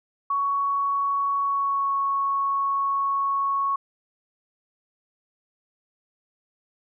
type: tone with pitch glide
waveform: sine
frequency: 1117 to 1106.1 Hz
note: C#6 to C#6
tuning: +13 to -4 cents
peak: -21 dBFS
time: 0.3-3.76 s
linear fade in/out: 5 ms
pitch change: -17 cents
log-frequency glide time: 1.42-1.93 s
effects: none